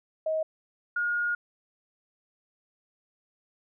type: tone pair in turn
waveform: sine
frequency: 632 / 1430.3 Hz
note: D#5 / F6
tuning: +27 / +41 cents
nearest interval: octave + major second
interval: 1414 cents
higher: second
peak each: -25 dBFS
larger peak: neither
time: 0.26-0.43 / 0.96-1.35 s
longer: second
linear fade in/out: 5 ms
effects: none